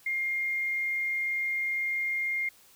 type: tone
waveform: sine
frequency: 2121 Hz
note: C7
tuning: 23 cents sharp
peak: -27 dBFS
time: 0.06-2.49 s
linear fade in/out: 5 ms
effects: white hiss -58 dBFS RMS until 2.75 s